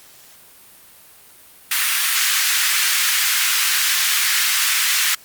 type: high-pass noise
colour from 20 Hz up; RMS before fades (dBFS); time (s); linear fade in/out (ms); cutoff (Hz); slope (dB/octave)
pink; -18; 1.71-5.15; 5; 1500; 24
effects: white hiss -46 dBFS RMS until 5.24 s + Opus 48 kbps